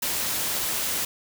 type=noise; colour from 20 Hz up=white; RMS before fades=-27 dBFS; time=0.02-1.05 s; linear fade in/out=5 ms; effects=none